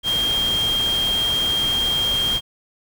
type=tone in noise; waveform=sine; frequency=3209 Hz; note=G7; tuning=40 cents sharp; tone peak=-18 dBFS; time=0.03-2.41 s; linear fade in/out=50 ms; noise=pink; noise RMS=-29 dBFS; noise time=0.03-2.41 s; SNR=+8 dB; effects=none